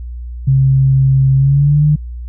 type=tone with pitch glide; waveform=sine; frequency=134.1 to 149.66 Hz; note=C3 to D3; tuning=+43 to +33 cents; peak=-7 dBFS; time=0.47-1.96 s; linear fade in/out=10 ms; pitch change=+190 cents; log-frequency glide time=1.36-1.83 s; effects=added 60 Hz sine -23 dBFS peak until 2.28 s